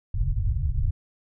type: low-pass noise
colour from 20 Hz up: pink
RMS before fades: -24 dBFS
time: 0.14-0.91 s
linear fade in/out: 5 ms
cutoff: 140 Hz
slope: 96 dB/octave
effects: none